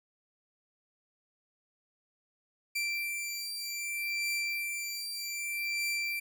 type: beating tone pair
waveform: sawtooth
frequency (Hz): 2349 / 2349.64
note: D7 / D7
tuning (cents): 0 / 0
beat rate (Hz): 0.64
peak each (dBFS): -32 / -33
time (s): 2.75-6.2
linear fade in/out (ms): 10
effects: none